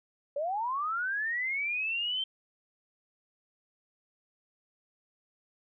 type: linear sweep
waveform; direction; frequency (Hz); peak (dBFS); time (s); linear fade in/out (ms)
sine; up; 548 to 3136; -29; 0.36-2.24; 5
effects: none